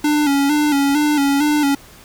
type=tone with vibrato; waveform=square; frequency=288.7 Hz; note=D4; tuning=30 cents flat; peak=-14 dBFS; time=0.04-1.75 s; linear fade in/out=5 ms; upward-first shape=square; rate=2.2 Hz; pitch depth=56 cents each way; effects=pink hiss -43 dBFS RMS until 2.04 s